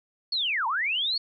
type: linear two-way sweep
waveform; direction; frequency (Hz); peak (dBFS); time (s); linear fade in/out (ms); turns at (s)
sine; down then up; 4466 to 857 to 4466; -24; 0.32-1.18; 5; 0.67
effects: none